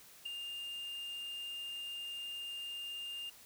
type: tone with ADSR envelope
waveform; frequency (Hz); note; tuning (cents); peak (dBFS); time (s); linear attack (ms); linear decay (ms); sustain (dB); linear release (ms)
triangle; 2808; F7; +9; -33; 0.25-3.3; 13; 3; -6; 10
effects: white hiss -58 dBFS RMS until 3.45 s